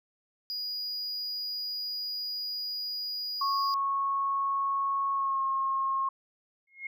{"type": "tone", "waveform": "triangle", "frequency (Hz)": 4897, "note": "D#8", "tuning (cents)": -28, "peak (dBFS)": -31, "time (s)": [0.5, 3.74], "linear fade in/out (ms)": 0}
{"type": "tone with pitch glide", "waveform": "sine", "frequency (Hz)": [1100, 1078], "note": ["C#6", "C#6"], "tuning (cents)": [-14, -49], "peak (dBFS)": -26, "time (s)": [3.41, 6.09], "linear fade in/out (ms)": 5, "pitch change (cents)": -35, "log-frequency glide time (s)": [5.13, 5.42]}
{"type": "tone with exponential growth", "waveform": "sine", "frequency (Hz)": 2153, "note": "C7", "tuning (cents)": 49, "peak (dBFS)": -31, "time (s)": [6.67, 6.87], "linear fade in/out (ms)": 5, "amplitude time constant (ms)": 42}
{"effects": []}